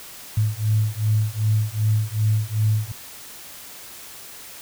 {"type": "beating tone pair", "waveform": "sine", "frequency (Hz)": [106.4, 109], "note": ["G#2", "A2"], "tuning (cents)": [42, -16], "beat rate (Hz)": 2.6, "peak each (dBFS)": -21, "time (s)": [0.37, 2.92], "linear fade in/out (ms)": 5, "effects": ["white hiss -40 dBFS RMS until 4.61 s"]}